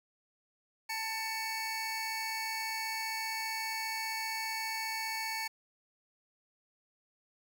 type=tone pair together; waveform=25% pulse; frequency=887.4 / 2236 Hz; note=A5 / C#7; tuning=+14 / +14 cents; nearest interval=octave + major third; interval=1600 cents; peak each=-34 / -33 dBFS; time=0.89-5.48 s; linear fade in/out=10 ms; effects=10-bit

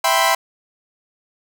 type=chord; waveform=sawtooth; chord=C major seventh; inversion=first; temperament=equal; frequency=659.3 / 784 / 987.8 / 1046.5 Hz; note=E5 / G5 / B5 / C6; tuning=0 / 0 / 0 / 0 cents; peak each=-16 dBFS; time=0.04-0.35 s; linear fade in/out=5 ms; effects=none

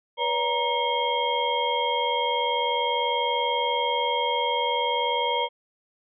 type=tone cluster; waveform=sine; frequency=490.6 / 571 / 939 / 2174 / 3223 Hz; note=B4 / D5 / A#5 / C#7 / G7; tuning=-12 / -49 / +12 / -34 / +47 cents; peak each=-29 / -31 / -25 / -33 / -29 dBFS; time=0.17-5.49 s; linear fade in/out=50 ms; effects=none

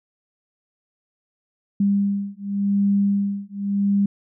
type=beating tone pair; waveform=sine; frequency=199.7 / 200.59 Hz; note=G3 / G3; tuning=+32 / +40 cents; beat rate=0.89 Hz; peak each=-21 dBFS; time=1.8-4.06 s; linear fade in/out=5 ms; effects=none

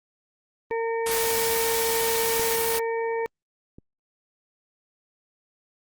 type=harmonic tone; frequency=456.9 Hz; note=A#4; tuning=35 cents flat; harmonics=1 / 2 / 4 / 5; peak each=-25 / -31 / -37 / -39 dBFS; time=0.71-3.26 s; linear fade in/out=0 ms
type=noise; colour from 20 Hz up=white; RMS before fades=-27 dBFS; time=1.06-2.79 s; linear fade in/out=5 ms
type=clicks; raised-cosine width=3 ms; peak=-23 / -32 dBFS; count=2; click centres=2.396 / 3.785 s
effects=Opus 32 kbps

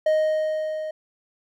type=tone with level ramp; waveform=triangle; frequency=622.3 Hz; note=D#5; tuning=in tune; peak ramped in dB=-14 to -26 dBFS; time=0.06-0.91 s; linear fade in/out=5 ms; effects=none

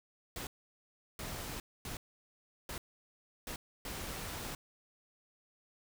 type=noise bursts at uneven times; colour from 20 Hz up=pink; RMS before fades=-42 dBFS; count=6; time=0.36-0.47 / 1.19-1.6 / 1.85-1.97 / 2.69-2.78 / 3.47-3.56 / 3.85-4.55 s; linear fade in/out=2 ms; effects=none

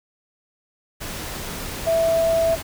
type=tone in noise; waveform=sine; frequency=659.3 Hz; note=E5; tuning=in tune; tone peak=-16 dBFS; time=1.86-2.56 s; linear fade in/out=20 ms; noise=pink; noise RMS=-31 dBFS; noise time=1-2.63 s; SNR=+12 dB; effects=none

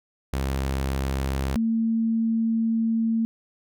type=tone pair in turn; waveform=sawtooth / sine; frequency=67.2 / 226 Hz; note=C2 / A3; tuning=+47 / +47 cents; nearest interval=octave + major sixth; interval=2100 cents; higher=second; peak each=-20 dBFS; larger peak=neither; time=0.33-1.56 / 1.56-3.25 s; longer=second; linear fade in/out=0 ms; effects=none

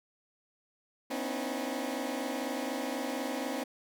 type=tone cluster; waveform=20% pulse; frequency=247.1 / 271.2 / 304.6 / 323.6 Hz; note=B3 / C#4 / D#4 / E4; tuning=+1 / -38 / -37 / -32 cents; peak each=-33 / -31 / -37 / -37 dBFS; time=1.1-3.64 s; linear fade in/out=10 ms; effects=none

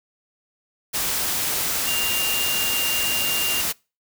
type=tone in noise; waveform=sine; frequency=2797 Hz; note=F7; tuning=2 cents sharp; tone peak=-24 dBFS; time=1.86-3.62 s; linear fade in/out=20 ms; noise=white; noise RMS=-24 dBFS; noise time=0.93-3.73 s; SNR=-3 dB; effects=noise-tail reverb RT60 0.3 s tail -25 dB re dry

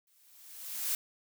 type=noise with exponential growth; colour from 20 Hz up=blue; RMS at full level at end=-30 dBFS; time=0.07-0.95 s; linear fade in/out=2 ms; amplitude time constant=190 ms; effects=none

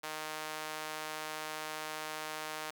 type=tone with high-pass filter; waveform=sawtooth; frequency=155 Hz; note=D#3; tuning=6 cents flat; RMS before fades=-41 dBFS; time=0.03-2.71 s; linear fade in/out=10 ms; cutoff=790 Hz; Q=0.79; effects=none

